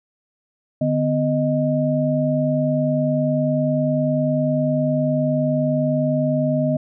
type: tone cluster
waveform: sine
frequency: 150.1 / 250.1 / 620 Hz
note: D3 / B3 / D#5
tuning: +38 / +22 / -6 cents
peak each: -21 dBFS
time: 0.81-6.77 s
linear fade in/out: 5 ms
effects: none